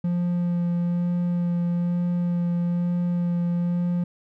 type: tone with vibrato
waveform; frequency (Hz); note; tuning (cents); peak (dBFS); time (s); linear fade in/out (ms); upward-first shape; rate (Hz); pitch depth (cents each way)
triangle; 174.4; F3; -2; -19; 0.04-4.04; 5; sine; 1.1; 11
effects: none